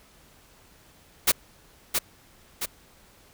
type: noise with echo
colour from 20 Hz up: white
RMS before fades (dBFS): -19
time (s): 1.27-1.32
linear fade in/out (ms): 10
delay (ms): 670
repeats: 2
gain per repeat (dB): -5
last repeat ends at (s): 2.66
effects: pink hiss -56 dBFS RMS until 3.33 s